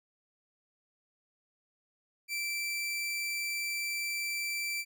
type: tone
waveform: sawtooth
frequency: 2337 Hz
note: D7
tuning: 9 cents flat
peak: -29 dBFS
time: 2.28-4.85 s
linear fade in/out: 50 ms
effects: none